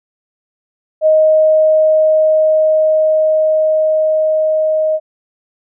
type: tone with level ramp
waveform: sine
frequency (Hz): 625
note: D#5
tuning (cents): +8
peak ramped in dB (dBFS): -6 to -11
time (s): 1.01-5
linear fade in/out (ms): 50
effects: none